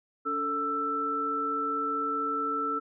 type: tone cluster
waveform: sine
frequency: 284.8 / 443.8 / 1328 Hz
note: C#4 / A4 / E6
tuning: +47 / +15 / +12 cents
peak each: -36 / -36 / -28 dBFS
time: 0.25-2.8 s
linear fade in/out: 20 ms
effects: none